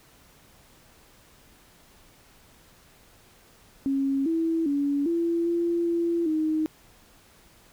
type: tone with pitch steps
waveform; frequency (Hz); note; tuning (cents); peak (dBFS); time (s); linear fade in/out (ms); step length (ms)
sine; 273.1 / 327.8 / 283.9 / 337.4 / 341.4 / 339.3 / 312.6; C#4 / E4 / C#4 / E4 / F4 / F4 / D#4; -26 / -10 / +41 / +40 / -39 / -50 / +8; -22; 3.86-6.66; 0; 400
effects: pink hiss -56 dBFS RMS until 7.72 s